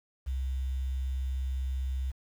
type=tone with quantisation; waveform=sine; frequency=65.41 Hz; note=C2; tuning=in tune; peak=-29 dBFS; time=0.26-2.12 s; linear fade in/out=20 ms; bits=9; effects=none